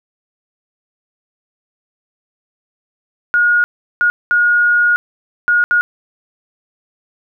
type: tone bursts at uneven times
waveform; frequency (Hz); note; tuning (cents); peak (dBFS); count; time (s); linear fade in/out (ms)
sine; 1438; F#6; -50; -9; 5; 3.34-3.64 / 4.01-4.1 / 4.31-4.96 / 5.48-5.64 / 5.71-5.81; 0
effects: none